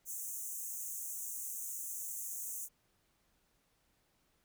pink high-pass noise, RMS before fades -42 dBFS, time 0.05-2.69 s, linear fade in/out 50 ms, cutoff 6200 Hz, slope 96 dB/octave, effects pink hiss -75 dBFS RMS until 4.44 s

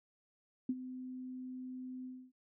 sine tone with ADSR envelope, 255.4 Hz, C4, 42 cents flat, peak -29 dBFS, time 0.69-2.32 s, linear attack 4 ms, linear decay 45 ms, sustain -13 dB, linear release 270 ms, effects none

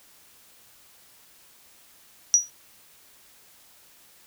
sine tone with exponential decay, 5810 Hz, F#8, 32 cents flat, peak -10 dBFS, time 2.34-2.5 s, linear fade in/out 0 ms, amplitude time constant 33 ms, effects white hiss -55 dBFS RMS until 4.26 s

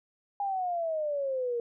sine exponential sweep, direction down, 815 to 466.2 Hz, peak -28 dBFS, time 0.4-1.6 s, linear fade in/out 2 ms, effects none

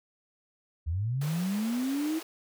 sine linear sweep, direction up, 73.42 to 326.7 Hz, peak -27 dBFS, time 0.86-2.2 s, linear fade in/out 20 ms
pink high-pass noise, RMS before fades -43 dBFS, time 1.21-2.23 s, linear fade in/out 5 ms, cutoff 370 Hz, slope 24 dB/octave
effects none

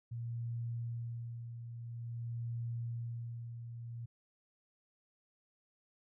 sine tone with tremolo, 117.4 Hz, A#2, 13 cents sharp, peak -36 dBFS, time 0.11-4.06 s, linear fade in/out 10 ms, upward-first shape sine, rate 0.49 Hz, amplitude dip 55%, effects none

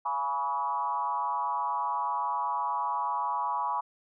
sine tone with frequency modulation, 982 Hz, B5, 10 cents flat, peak -27 dBFS, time 0.05-3.81 s, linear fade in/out 10 ms, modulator 145 Hz, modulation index 1.2, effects none

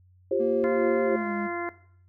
sine chord, F suspended second, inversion none, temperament equal with one note detuned, 349.2 / 392 / 533.6 Hz, F4 / G4 / C5, 0 / 0 / +34 cents, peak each -29 / -26 / -25 dBFS, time 0.31-1.16 s, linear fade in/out 5 ms
triangle tone with pitch glide, 233.1 to 205.3 Hz, A#3 to G#3, 0 to -20 cents, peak -28 dBFS, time 0.39-1.48 s, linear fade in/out 20 ms, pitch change -220 cents, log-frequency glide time 1.01-1.32 s
harmonic tone, 346 Hz, F4, 16 cents flat, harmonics 1 / 2 / 3 / 4 / 5 / 6, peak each -32 / -35 / -37 / -38 / -39 / -40 dBFS, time 0.64-1.69 s, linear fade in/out 0 ms
effects noise-tail reverb RT60 0.6 s tail -17 dB re dry + added 91 Hz sine -55 dBFS peak until 2.08 s

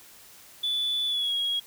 sine tone with pitch glide, 3470 to 3304 Hz, A7 to G#7, -25 to -10 cents, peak -23 dBFS, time 0.63-1.6 s, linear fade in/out 10 ms, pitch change -85 cents, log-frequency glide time 1.07-1.33 s, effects tanh soft clip ceiling -22 dBFS + white hiss -51 dBFS RMS until 1.66 s

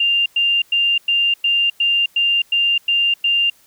sine tone bursts, 2794 Hz, F7, in tune, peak -13 dBFS, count 10, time 0-3.5 s, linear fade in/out 5 ms, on 260 ms, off 100 ms, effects white hiss -53 dBFS RMS until 3.66 s

